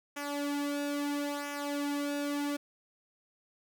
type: tone with flanger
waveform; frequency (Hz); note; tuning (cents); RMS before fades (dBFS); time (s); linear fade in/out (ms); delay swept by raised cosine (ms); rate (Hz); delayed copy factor
sawtooth; 287.8; D4; -35; -34; 0.16-2.57; 10; 0.23 to 2.53; 0.75; -0.7
effects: none